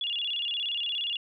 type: tone with vibrato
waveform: sine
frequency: 3099 Hz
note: G7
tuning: 21 cents flat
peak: -28 dBFS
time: 0.01-1.17 s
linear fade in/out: 2 ms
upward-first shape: square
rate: 17 Hz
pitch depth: 160 cents each way
effects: none